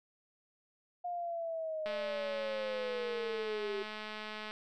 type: linear sweep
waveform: sine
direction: down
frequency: 712 to 393.4 Hz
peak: -35 dBFS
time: 1.04-3.83 s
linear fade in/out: 10 ms
type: click train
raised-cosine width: 0.3 ms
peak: -27 dBFS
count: 568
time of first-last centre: 1.86-4.51 s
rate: 214 Hz
effects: none